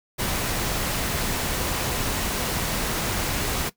pink noise, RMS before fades -26 dBFS, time 0.18-3.7 s, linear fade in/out 20 ms, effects noise-tail reverb RT60 0.1 s tail -17 dB re dry

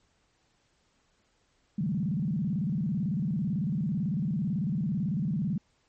sine tone with vibrato, 174.61 Hz, F3, in tune, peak -26 dBFS, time 1.78-5.58 s, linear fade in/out 5 ms, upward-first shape square, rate 18 Hz, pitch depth 280 cents each way, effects pink hiss -70 dBFS RMS until 5.88 s + MP3 32 kbps

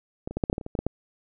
clicks, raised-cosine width 2 ms, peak -18 / -22 / -14 / -10 / -11 / -10 / -16 / -24 / -21 / -16 / -13 / -11 dBFS, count 12, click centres 0.275 / 0.31 / 0.37 / 0.438 / 0.499 / 0.529 / 0.581 / 0.612 / 0.664 / 0.752 / 0.79 / 0.866 s, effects none

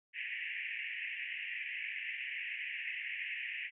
pink band-pass noise, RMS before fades -41 dBFS, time 0.13-3.71 s, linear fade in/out 50 ms, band 1800 to 2800 Hz, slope 96 dB/octave, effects none

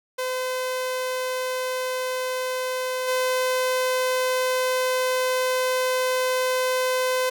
sawtooth tone with level steps, 511 Hz, C5, 41 cents flat, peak -21 / -17 dBFS, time 0.18-7.3 s, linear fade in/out 10 ms, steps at 3.07 s, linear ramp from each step 20 ms, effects none

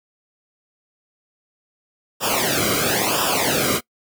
pink noise with flanger, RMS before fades -20 dBFS, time 2.2-3.81 s, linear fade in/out 50 ms, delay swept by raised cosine 0.47 to 1.15 ms, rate 0.98 Hz, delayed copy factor -0.9, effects noise-tail reverb RT60 0.1 s tail -23 dB re dry + high-pass 80 Hz 12 dB/octave

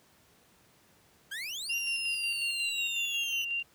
30% pulse exponential two-way sweep, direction up then down, 1541 to 5750 to 2960 Hz, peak -33 dBFS, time 1.31-3.45 s, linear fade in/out 10 ms, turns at 1.75 s
sine tone with tremolo, 2775 Hz, F7, 12 cents flat, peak -29 dBFS, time 1.69-3.63 s, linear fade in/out 10 ms, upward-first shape square, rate 5.5 Hz, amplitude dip 35%
effects pink hiss -63 dBFS RMS until 3.74 s + high-pass 80 Hz 12 dB/octave

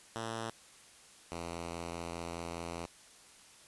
5% pulse tone pair in turn, 113.3 / 84.88 Hz, A#2 / F2, -49 / -49 cents, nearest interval perfect fourth, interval 500 cents, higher first, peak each -26 / -28 dBFS, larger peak first, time 0.16-0.5 / 1.32-2.86 s, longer second, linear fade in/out 0 ms, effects white hiss -58 dBFS RMS until 3.67 s + resampled to 24000 Hz

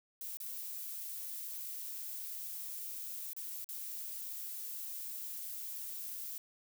violet noise with dropouts, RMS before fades -43 dBFS, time 0.21-6.38 s, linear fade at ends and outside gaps 1 ms, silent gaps 0.371-0.402 / 3.332-3.365 / 3.644-3.689 s, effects none

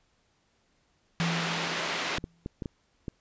white band-pass noise, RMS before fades -32 dBFS, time 1.2-2.18 s, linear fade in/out 0 ms, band 230 to 3000 Hz, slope 12 dB/octave
sine tone with exponential decay, 167.9 Hz, E3, 32 cents sharp, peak -25 dBFS, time 1.2-2.45 s, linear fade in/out 0 ms, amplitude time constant 270 ms
clicks, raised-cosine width 3 ms, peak -21 dBFS, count 6, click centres 2.184 / 2.241 / 2.461 / 2.622 / 2.658 / 3.082 s
effects pink hiss -70 dBFS RMS until 3.2 s + resampled to 16000 Hz

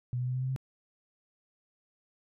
sine tone with pitch steps, 123.47 / 125.12 / 126.79 / 128.49 / 130.21 / 131.95 Hz, B2 / B2 / B2 / C3 / C3 / C3, 0 / +23 / +46 / -31 / -8 / +15 cents, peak -29 dBFS, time 0.13-0.562 s, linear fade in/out 0 ms, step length 72 ms, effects none

